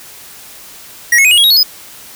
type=tone with pitch steps; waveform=square; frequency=1900 / 2183 / 2507 / 2880 / 3308 / 3800 / 4365 / 5014 Hz; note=A#6 / C#7 / D#7 / F#7 / G#7 / A#7 / C#8 / D#8; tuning=+33 / -27 / +12 / -47 / -8 / +33 / -28 / +12 cents; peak=-6 dBFS; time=1.12-1.632 s; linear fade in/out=5 ms; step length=64 ms; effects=white hiss -35 dBFS RMS until 2.15 s